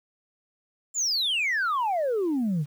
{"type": "exponential sweep", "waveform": "sine", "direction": "down", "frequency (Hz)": [7410, 137.6], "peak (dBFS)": -21, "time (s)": [0.94, 2.66], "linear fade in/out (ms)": 50, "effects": ["tanh soft clip ceiling -21 dBFS", "9-bit"]}